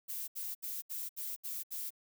violet noise bursts, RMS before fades -40 dBFS, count 7, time 0.08-1.906 s, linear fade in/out 20 ms, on 200 ms, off 71 ms, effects none

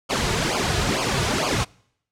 pink noise with flanger, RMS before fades -22 dBFS, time 0.09-1.65 s, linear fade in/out 20 ms, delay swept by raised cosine 0.52 to 3.82 ms, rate 2.2 Hz, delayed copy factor -0.85, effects noise-tail reverb RT60 0.7 s tail -26 dB re dry + low-pass 7000 Hz 12 dB/octave

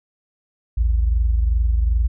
sine tone pair together, 56.1 / 78.7 Hz, A1 / D#2, +34 / +20 cents, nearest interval tritone, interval 586 cents, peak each -15 / -24 dBFS, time 0.77-2.08 s, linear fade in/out 10 ms, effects none

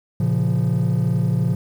triangle tone cluster, 115.2 / 138.1 / 172.9 Hz, A#2 / C#3 / F3, -20 / -6 / -17 cents, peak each -18 dBFS, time 0.2-1.55 s, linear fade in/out 5 ms, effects tanh soft clip ceiling -11 dBFS + 8-bit

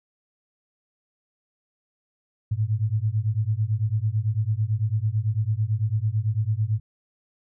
sine beating tone pair, 103.83 / 112.83 Hz, G#2 / A2, 0 / +44 cents, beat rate 9 Hz, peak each -24 / -24 dBFS, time 2.51-6.8 s, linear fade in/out 10 ms, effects none

